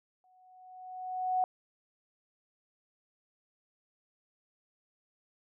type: tone with exponential growth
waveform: sine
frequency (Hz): 740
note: F#5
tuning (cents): 0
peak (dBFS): -24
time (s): 0.24-1.44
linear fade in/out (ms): 1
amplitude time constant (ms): 260
effects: none